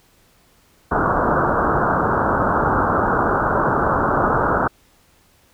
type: low-pass noise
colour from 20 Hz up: white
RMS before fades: -18 dBFS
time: 0.91-4.68 s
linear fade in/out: 10 ms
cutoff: 1500 Hz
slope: 96 dB/octave
effects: pink hiss -56 dBFS RMS until 5.53 s